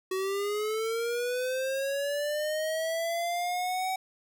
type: linear sweep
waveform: square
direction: up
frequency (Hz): 373.2 to 759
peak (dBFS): -29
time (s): 0.11-3.96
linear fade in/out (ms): 5
effects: none